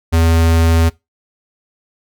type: tone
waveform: square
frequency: 82.41 Hz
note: E2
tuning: in tune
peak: -10 dBFS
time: 0.12-0.9 s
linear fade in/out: 20 ms
effects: noise-tail reverb RT60 0.2 s tail -21 dB re dry